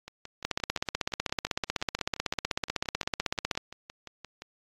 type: two click trains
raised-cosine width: 0.2 ms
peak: -10 / -24 dBFS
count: 51 / 26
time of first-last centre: 0.45-3.575 / 0.08-4.42 s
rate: 16 / 5.76 Hz
effects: AAC 32 kbps